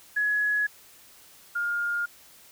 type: tone pair in turn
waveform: sine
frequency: 1685 / 1414 Hz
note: G#6 / F6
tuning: +25 / +21 cents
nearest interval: minor third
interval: 304 cents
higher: first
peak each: -22 / -25 dBFS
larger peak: first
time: 0.16-0.67 / 1.55-2.06 s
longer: neither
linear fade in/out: 10 ms
effects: white hiss -53 dBFS RMS until 2.51 s